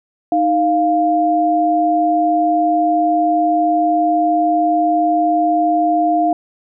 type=tone pair together; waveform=sine; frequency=311.1 / 698.5 Hz; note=D#4 / F5; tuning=0 / 0 cents; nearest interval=octave + major second; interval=1400 cents; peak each=-17 / -13 dBFS; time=0.32-6.33 s; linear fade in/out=2 ms; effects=none